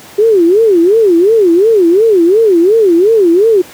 sine tone with vibrato, 390 Hz, G4, 9 cents flat, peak -4 dBFS, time 0.18-3.62 s, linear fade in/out 10 ms, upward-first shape sine, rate 2.8 Hz, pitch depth 280 cents each way, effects pink hiss -34 dBFS RMS until 3.73 s + high-pass 150 Hz 12 dB/octave

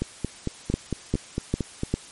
two click trains, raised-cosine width 3 ms, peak -12 / -9 dBFS, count 9 / 4, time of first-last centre 0.02-1.834 / 0.74-1.94 s, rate 4.41 / 2.5 Hz, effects white hiss -45 dBFS RMS until 2.11 s + MP3 48 kbps

